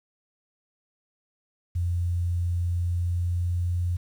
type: tone with pitch glide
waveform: sine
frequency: 87.31 to 88.12 Hz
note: F2 to F2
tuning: 0 to +16 cents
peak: -23 dBFS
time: 1.75-3.97 s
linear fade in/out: 10 ms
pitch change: +16 cents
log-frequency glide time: 2.8-3.81 s
effects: 9-bit